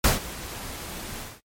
pink noise with ADSR envelope, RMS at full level -18 dBFS, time 0.04-1.41 s, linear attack 4 ms, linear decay 150 ms, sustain -18 dB, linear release 200 ms, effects noise-tail reverb RT60 0.1 s tail -25 dB re dry + MP3 64 kbps

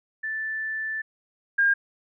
sine tone pair in turn, 1760 / 1612.5 Hz, A6 / G6, 0 / +48 cents, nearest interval major second, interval 152 cents, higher first, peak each -27 / -17 dBFS, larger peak second, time 0.23-1.02 / 1.58-1.74 s, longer first, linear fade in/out 10 ms, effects none

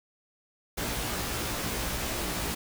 pink noise with comb filter, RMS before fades -32 dBFS, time 0.77-2.55 s, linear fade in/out 10 ms, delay 17 ms, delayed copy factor +0.75, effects none

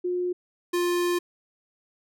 sine / square tone pair in turn, 358.3 / 351.3 Hz, F4 / F4, +44 / +10 cents, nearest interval unison, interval 34 cents, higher first, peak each -24 / -23 dBFS, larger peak second, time 0.04-0.33 / 0.73-1.19 s, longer second, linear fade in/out 10 ms, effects none

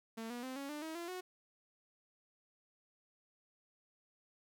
sawtooth tone with pitch steps, 225.6 / 241.8 / 259.1 / 277.7 / 297.7 / 319 / 341.9 / 366.5 Hz, A3 / B3 / C4 / C#4 / D4 / D#4 / F4 / F#4, +44 / -36 / -17 / +3 / +24 / +43 / -37 / -16 cents, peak -38 dBFS, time 0.17-1.21 s, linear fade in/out 10 ms, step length 130 ms, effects none

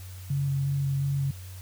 sine tone with vibrato, 138.59 Hz, C#3, in tune, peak -24 dBFS, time 0.3-1.31 s, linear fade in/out 5 ms, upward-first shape square, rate 2.8 Hz, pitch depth 13 cents each way, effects added 92 Hz sine -39 dBFS peak until 1.61 s + white hiss -50 dBFS RMS until 1.61 s

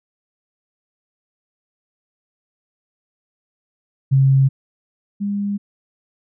sine tone pair in turn, 135 / 202.3 Hz, C#3 / G#3, -45 / -45 cents, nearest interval perfect fifth, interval 700 cents, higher second, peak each -10 / -19 dBFS, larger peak first, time 4.11-4.49 / 5.2-5.58 s, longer neither, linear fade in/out 20 ms, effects none

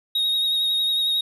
triangle tone with vibrato, 3758 Hz, A#7, 13 cents sharp, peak -18 dBFS, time 0.15-1.21 s, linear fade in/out 5 ms, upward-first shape triangle, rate 11 Hz, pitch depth 28 cents each way, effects none

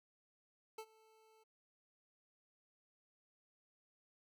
25% pulse tone with ADSR envelope, 439.8 Hz, A4, 1 cent flat, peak -40 dBFS, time 0.78-1.44 s, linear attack 6 ms, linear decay 64 ms, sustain -23 dB, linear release 14 ms, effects none

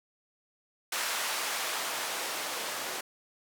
blue noise with band-pass filter sweep, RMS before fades -34 dBFS, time 0.92-3.01 s, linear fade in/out 5 ms, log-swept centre 920 to 500 Hz, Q 0.72, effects none

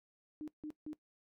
sine tone bursts, 303.7 Hz, D#4, 42 cents flat, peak -40 dBFS, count 3, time 0.41-0.931 s, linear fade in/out 0 ms, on 67 ms, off 160 ms, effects noise-tail reverb RT60 0.1 s tail -18 dB re dry

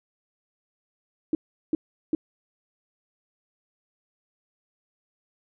sine tone bursts, 314.2 Hz, D#4, 17 cents sharp, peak -19 dBFS, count 3, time 1.33-2.15 s, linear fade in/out 2 ms, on 20 ms, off 380 ms, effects none

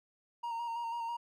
triangle tone with vibrato, 932.3 Hz, A#5, in tune, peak -33 dBFS, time 0.43-1.17 s, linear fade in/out 10 ms, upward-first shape square, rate 6.1 Hz, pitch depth 24 cents each way, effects none

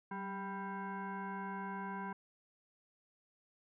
sine tone with frequency modulation, 397.1 Hz, G4, 22 cents sharp, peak -39 dBFS, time 0.11-2.13 s, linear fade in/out 5 ms, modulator 589 Hz, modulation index 1.9, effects none

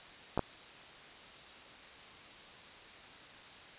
clicks, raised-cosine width 1 ms, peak -16 dBFS, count 2, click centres 0.376 / 0.393 s, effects white hiss -52 dBFS RMS until 3.78 s + resampled to 8000 Hz

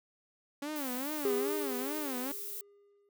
sawtooth tone with vibrato, 276 Hz, C#4, 7 cents flat, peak -32 dBFS, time 0.62-2.32 s, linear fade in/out 5 ms, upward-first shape sine, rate 2.4 Hz, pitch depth 190 cents each way
violet noise, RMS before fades -41 dBFS, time 0.76-2.61 s, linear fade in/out 0 ms
triangle tone with exponential decay, 405.4 Hz, G#4, 42 cents flat, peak -25 dBFS, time 1.25-3.09 s, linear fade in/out 1 ms, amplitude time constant 400 ms
effects none

